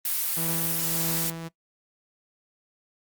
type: noise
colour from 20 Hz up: blue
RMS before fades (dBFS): -27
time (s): 0.05-1.3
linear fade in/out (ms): 2
type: tone with tremolo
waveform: sawtooth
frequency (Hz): 164.81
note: E3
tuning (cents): 0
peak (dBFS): -25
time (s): 0.36-1.49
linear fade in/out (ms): 20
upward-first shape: triangle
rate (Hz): 1.7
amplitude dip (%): 50
effects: noise-tail reverb RT60 0.1 s tail -20 dB re dry + Opus 32 kbps